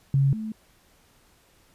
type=tone pair in turn; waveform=sine; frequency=137.5 / 218.3 Hz; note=C#3 / A3; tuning=-14 / -13 cents; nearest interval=minor sixth; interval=801 cents; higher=second; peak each=-17 / -29 dBFS; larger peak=first; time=0.14-0.33 / 0.33-0.52 s; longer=neither; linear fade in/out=2 ms; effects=pink hiss -60 dBFS RMS until 1.74 s + resampled to 32000 Hz